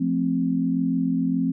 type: chord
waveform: sine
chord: F major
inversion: none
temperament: equal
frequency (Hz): 174.61 / 220 / 261.6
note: F3 / A3 / C4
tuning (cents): 0 / 0 / 0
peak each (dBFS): -25 / -28 / -22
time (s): 0-1.52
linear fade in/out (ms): 10
effects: none